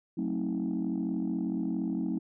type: chord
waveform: sine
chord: F# diminished seventh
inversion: none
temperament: just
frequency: 185 / 222 / 266.4 / 319.7 Hz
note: F#3 / A3 / C4 / Eb4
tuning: 0 / +16 / +31 / +47 cents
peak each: -33 dBFS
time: 0.17-2.19 s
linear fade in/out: 10 ms
effects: tanh soft clip ceiling -23 dBFS